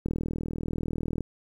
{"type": "click train", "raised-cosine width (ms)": 3, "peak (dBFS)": -17, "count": 47, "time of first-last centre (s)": [0.06, 1.207], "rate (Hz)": 40.1, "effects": ["9-bit"]}